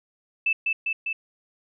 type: tone with echo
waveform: sine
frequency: 2637 Hz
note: E7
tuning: in tune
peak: -19 dBFS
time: 0.46-0.53 s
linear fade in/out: 5 ms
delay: 200 ms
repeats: 3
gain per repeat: -2 dB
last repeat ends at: 1.13 s
effects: none